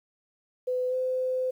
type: tone with pitch glide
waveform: sine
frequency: 504 to 512.5 Hz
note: B4 to C5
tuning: +35 to -36 cents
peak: -25 dBFS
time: 0.67-1.51 s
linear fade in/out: 10 ms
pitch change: +29 cents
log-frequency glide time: 0.89-0.94 s
effects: 10-bit